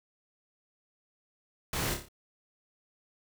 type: noise with echo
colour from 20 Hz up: pink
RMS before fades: -33 dBFS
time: 1.73-1.94 s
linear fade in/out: 2 ms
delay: 29 ms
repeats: 5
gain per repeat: -5 dB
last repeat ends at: 2.085 s
effects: none